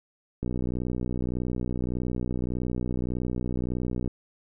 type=click train; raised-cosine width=3 ms; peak=-17 dBFS; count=226; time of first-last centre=0.43-4.077 s; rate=61.7 Hz; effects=none